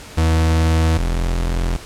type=tone pair in turn; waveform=40% pulse; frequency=80.7 / 42.75 Hz; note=E2 / F1; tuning=-36 / -36 cents; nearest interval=major seventh; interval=1100 cents; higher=first; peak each=-12 / -16 dBFS; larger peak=first; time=0.17-0.98 / 0.98-1.77 s; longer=first; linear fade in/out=10 ms; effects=pink hiss -37 dBFS RMS until 1.85 s + low-pass 10000 Hz 12 dB/octave